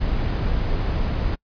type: noise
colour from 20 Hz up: brown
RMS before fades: -22 dBFS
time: 0-1.36 s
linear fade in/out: 20 ms
effects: noise-tail reverb RT60 0.1 s tail -26 dB re dry + resampled to 11025 Hz